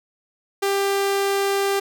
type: tone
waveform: sawtooth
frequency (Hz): 395.9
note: G4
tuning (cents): +17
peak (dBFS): -15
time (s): 0.62-1.8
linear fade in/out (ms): 10
effects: none